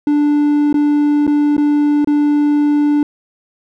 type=tone with dropouts; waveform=triangle; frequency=293.7 Hz; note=D4; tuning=in tune; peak=-8 dBFS; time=0.07-3.03 s; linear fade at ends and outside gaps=2 ms; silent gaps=0.728-0.742 / 1.268-1.276 / 1.567-1.579 / 2.046-2.073 s; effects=none